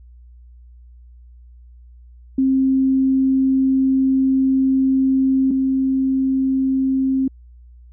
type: tone pair in turn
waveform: sine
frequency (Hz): 265.4 / 265.4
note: C4 / C4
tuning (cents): +25 / +25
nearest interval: unison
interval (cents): 0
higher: neither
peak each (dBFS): -13 / -15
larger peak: first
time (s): 2.38-5.51 / 5.51-7.28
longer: first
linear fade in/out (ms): 5
effects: added 60 Hz sine -41 dBFS peak until 7.92 s